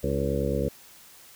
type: harmonic tone with a mistuned harmonic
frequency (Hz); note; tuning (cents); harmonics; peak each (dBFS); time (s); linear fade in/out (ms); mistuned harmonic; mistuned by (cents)
69.3; C#2; 0; 1 / 2 / 3 / 4 / 5 / 6 / 7 / 8; -31 / -31 / -32 / -35 / -36 / -33 / -30 / -33; 0.03-0.69; 10; 5; -59
effects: white hiss -51 dBFS RMS until 1.35 s